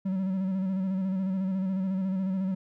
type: tone with vibrato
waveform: triangle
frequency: 189.7 Hz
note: F#3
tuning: 43 cents sharp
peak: -24 dBFS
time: 0.05-2.55 s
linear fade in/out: 10 ms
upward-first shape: square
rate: 14 Hz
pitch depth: 35 cents each way
effects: none